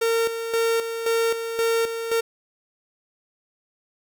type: tone with tremolo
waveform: 45% pulse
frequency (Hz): 457.6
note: A#4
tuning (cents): -32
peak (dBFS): -19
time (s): 0.01-2.21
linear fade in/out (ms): 10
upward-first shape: square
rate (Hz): 1.9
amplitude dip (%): 60
effects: none